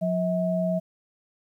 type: tone pair together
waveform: sine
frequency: 178.98 / 643 Hz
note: F3 / E5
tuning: +43 / -43 cents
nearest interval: octave + minor seventh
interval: 2214 cents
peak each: -25 dBFS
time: 0.01-0.8 s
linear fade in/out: 20 ms
effects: 10-bit